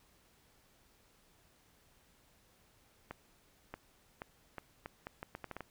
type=accelerating click train; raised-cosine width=0.5 ms; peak=-27 dBFS; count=12; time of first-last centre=3.11-5.607 s; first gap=630 ms; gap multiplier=0.76; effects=pink hiss -68 dBFS RMS until 5.7 s